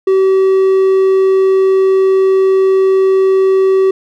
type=tone; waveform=triangle; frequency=382.4 Hz; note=G4; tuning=43 cents flat; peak=-5 dBFS; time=0.07-3.91 s; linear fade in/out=5 ms; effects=none